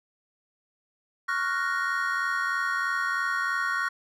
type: chord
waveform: triangle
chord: Gb major seventh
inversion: second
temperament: equal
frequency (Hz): 1108.7 / 1396.9 / 1480 / 1864.7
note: Db6 / F6 / Gb6 / Bb6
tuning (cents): 0 / 0 / 0 / 0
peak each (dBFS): -29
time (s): 1.28-3.89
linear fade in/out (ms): 10
effects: none